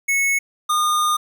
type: tone pair in turn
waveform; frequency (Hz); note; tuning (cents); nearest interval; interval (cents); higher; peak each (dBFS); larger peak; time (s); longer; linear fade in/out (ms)
square; 2200 / 1219.1; C#7 / D#6; -14 / -36; minor seventh; 1022; first; -17; neither; 0.08-0.39 / 0.69-1.17; second; 10
effects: 9-bit